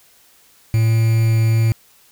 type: tone with quantisation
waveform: triangle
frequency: 112.7 Hz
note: A2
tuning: 42 cents sharp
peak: -10 dBFS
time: 0.74-1.72 s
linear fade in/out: 0 ms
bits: 5
effects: white hiss -52 dBFS RMS until 2.11 s